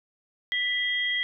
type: tone pair together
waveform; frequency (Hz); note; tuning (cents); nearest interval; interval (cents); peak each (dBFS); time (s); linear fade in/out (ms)
sine; 1975.5 / 3247; B6 / G#7; 0 / -40; major sixth; 860; -26 / -28; 0.52-1.23; 0
effects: none